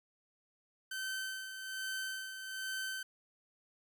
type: tone with tremolo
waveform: sawtooth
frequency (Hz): 1539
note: G6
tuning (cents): -32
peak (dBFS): -33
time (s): 0.91-3.03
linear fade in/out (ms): 5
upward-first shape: sine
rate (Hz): 1.2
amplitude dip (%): 55
effects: none

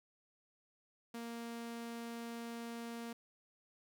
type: tone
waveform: sawtooth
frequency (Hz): 233.1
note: A#3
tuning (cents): 0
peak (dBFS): -39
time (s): 1.14-3.13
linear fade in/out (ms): 5
effects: none

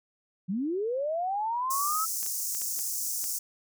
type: linear sweep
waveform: sine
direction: up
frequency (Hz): 170.2 to 1318.5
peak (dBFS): -27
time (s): 0.48-2.06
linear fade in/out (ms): 20
type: high-pass noise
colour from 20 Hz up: pink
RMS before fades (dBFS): -32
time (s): 1.7-3.39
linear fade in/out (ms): 10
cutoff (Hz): 5600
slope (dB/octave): 48
type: clicks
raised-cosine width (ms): 0.2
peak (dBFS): -27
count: 6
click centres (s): 2.23 / 2.263 / 2.549 / 2.617 / 2.791 / 3.241
effects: none

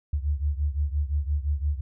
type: beating tone pair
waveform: sine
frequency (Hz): 71.1 / 76.9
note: C#2 / D#2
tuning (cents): +45 / -20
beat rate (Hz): 5.8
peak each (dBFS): -25 / -28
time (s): 0.13-1.81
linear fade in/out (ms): 5
effects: none

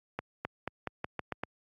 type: accelerating click train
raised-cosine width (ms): 0.5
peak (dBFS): -18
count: 8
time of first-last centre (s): 0.19-1.435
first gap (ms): 260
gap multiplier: 0.87
effects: high-pass 80 Hz 12 dB/octave + AAC 48 kbps

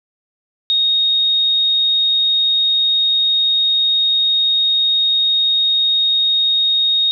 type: tone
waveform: sine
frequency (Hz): 3729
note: A#7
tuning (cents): 0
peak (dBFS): -12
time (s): 0.7-7.11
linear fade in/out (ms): 0
effects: none

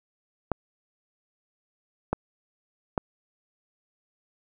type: clicks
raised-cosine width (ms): 1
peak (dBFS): -10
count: 3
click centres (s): 0.517 / 2.13 / 2.978
effects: none

